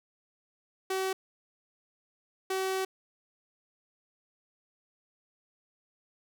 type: tone bursts at uneven times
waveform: sawtooth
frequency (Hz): 380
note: F#4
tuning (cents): +46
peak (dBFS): -25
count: 2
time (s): 0.9-1.13 / 2.5-2.85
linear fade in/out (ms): 5
effects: none